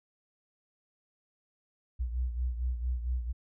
sine beating tone pair, 60.9 / 65.3 Hz, B1 / C2, -24 / -3 cents, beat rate 4.4 Hz, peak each -30 / -37 dBFS, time 1.99-3.33 s, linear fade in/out 20 ms, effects none

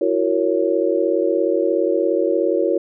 sine chord, F# dominant seventh, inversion third, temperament just, 333 / 370 / 462.5 / 555 Hz, E4 / F#4 / A#4 / C#5, +18 / 0 / -14 / +2 cents, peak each -21 dBFS, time 0.01-2.78 s, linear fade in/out 5 ms, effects none

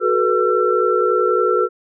sine tone cluster, 370.3 / 433.8 / 484.7 / 1345 Hz, F#4 / A4 / B4 / E6, +1 / -25 / -32 / +34 cents, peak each -19 dBFS, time 0-1.69 s, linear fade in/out 50 ms, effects none

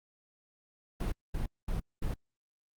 brown noise bursts, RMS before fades -32 dBFS, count 4, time 1-2.14 s, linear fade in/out 5 ms, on 120 ms, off 220 ms, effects Opus 32 kbps

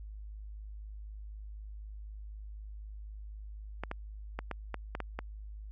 clicks, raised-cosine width 0.5 ms, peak -21 dBFS, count 8, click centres 3.836 / 3.914 / 4.39 / 4.513 / 4.743 / 4.951 / 5.003 / 5.19 s, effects added 52 Hz sine -42 dBFS peak until 5.71 s

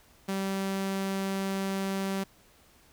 sawtooth tone, 193.9 Hz, G3, 19 cents flat, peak -25 dBFS, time 0.28-2.24 s, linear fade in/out 10 ms, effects pink hiss -60 dBFS RMS until 2.92 s

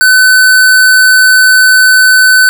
square tone, 1512 Hz, F#6, 37 cents sharp, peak -3 dBFS, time 0.01-2.49 s, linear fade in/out 0 ms, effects none

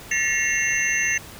sine tone cluster, 1760 / 1906 / 2158 / 2735 / 6210 Hz, A6 / A#6 / C#7 / F7 / G8, 0 / +38 / -47 / -37 / -17 cents, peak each -26 dBFS, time 0.11-1.18 s, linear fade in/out 5 ms, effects pink hiss -41 dBFS RMS until 1.39 s

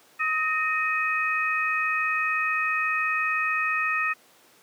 sine tone cluster, 1265 / 1846 / 2520 Hz, D#6 / A#6 / D#7, +28 / -17 / +21 cents, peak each -27 dBFS, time 0.19-4.14 s, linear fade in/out 20 ms, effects pink hiss -56 dBFS RMS until 4.62 s + high-pass 300 Hz 12 dB/octave

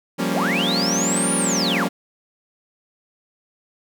sawtooth chord, G half-diminished seventh, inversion third, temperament equal, 174.61 / 196 / 233.1 / 277.2 Hz, F3 / G3 / Bb3 / Db4, 0 / 0 / 0 / 0 cents, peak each -22 dBFS, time 0.18-1.89 s, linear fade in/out 20 ms
sine linear two-way sweep, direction up then down, 190 to 9800 to 190 Hz, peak -21 dBFS, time 0.32-1.88 s, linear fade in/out 50 ms, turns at 1.35 s
effects none

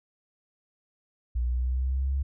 sine exponential sweep, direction up, 59.5 to 69 Hz, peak -24 dBFS, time 1.35-2.23 s, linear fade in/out 10 ms, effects none

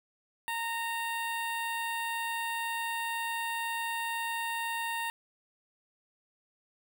15% pulse tone with notch filter, 922 Hz, A#5, 19 cents flat, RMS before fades -34 dBFS, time 0.48-5.1 s, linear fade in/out 0 ms, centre 5900 Hz, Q 0.74, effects none

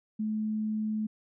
sine tone, 215.6 Hz, A3, 35 cents flat, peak -28 dBFS, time 0.19-1.07 s, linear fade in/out 10 ms, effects none

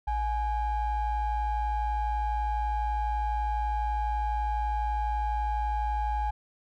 triangle ring-modulated tone, 392 Hz, G4, in tune, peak -21 dBFS, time 0.07-6.31 s, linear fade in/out 10 ms, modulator 448 Hz, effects none

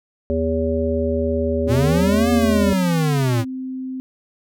harmonic tone, 81 Hz, E2, 30 cents flat, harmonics 1 / 3 / 5 / 7, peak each -23 / -23 / -23 / -23 dBFS, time 0.3-2.73 s, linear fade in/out 0 ms
square linear two-way sweep, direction up then down, 108.4 to 241.8 to 108.4 Hz, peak -17 dBFS, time 1.67-3.45 s, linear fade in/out 50 ms, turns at 2.3 s
sine tone, 259.7 Hz, C4, 13 cents flat, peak -25 dBFS, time 1.67-4 s, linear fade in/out 0 ms
effects none

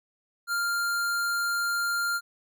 square tone, 1396.9 Hz, F6, in tune, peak -26 dBFS, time 0.47-2.21 s, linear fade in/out 50 ms, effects none

